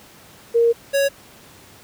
sine / square tone pair in turn, 466.2 / 555.7 Hz, A#4 / C#5, 0 / +4 cents, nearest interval minor third, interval 304 cents, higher second, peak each -12 / -16 dBFS, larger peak first, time 0.54-0.73 / 0.93-1.09 s, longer first, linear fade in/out 20 ms, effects pink hiss -46 dBFS RMS until 1.83 s + high-pass 80 Hz 12 dB/octave

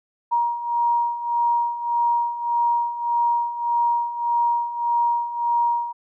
sine beating tone pair, 945 / 946.7 Hz, A#5 / A#5, +23 / +26 cents, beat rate 1.7 Hz, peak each -25 / -20 dBFS, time 0.31-5.93 s, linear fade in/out 20 ms, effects none

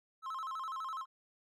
triangle tone with vibrato, 1174.7 Hz, D6, in tune, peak -36 dBFS, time 0.22-1.06 s, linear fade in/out 50 ms, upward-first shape square, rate 12 Hz, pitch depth 180 cents each way, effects none

